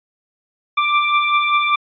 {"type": "beating tone pair", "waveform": "25% pulse", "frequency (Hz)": [1174.7, 1179.8], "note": ["D6", "D6"], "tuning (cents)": [0, 8], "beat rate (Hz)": 5.1, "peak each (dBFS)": [-17, -11], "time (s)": [0.77, 1.76], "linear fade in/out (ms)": 10, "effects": ["resampled to 11025 Hz"]}